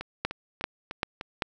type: two click trains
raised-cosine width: 0.3 ms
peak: -10 / -19 dBFS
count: 4 / 5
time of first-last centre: 0.25-1.422 / 0.01-1.211 s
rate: 2.56 / 3.33 Hz
effects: none